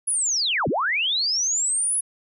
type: linear two-way sweep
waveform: sine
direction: down then up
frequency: 10548 to 103.83 to 10548 Hz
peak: -20 dBFS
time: 0.07-2.01 s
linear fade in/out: 10 ms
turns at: 0.68 s
effects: none